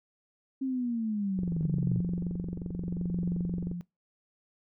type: linear sweep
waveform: sine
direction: down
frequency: 270.2 to 117.3 Hz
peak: -28 dBFS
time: 0.61-2 s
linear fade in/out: 10 ms
type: click train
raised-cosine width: 3 ms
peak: -24 dBFS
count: 54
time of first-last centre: 1.39-3.715 s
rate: 22.8 Hz
type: tone with tremolo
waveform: sine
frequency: 174.61 Hz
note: F3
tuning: in tune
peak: -27 dBFS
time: 1.63-3.81 s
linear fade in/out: 0 ms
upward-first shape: triangle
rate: 0.76 Hz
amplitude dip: 70%
effects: noise-tail reverb RT60 0.2 s tail -22 dB re dry